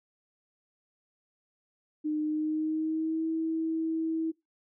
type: tone with pitch glide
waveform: sine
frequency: 304.8 to 322.9 Hz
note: D#4 to E4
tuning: -36 to -36 cents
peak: -27 dBFS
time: 2.04-4.32 s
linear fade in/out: 20 ms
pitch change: +100 cents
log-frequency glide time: 2.21-3.27 s
effects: noise-tail reverb RT60 0.2 s tail -23 dB re dry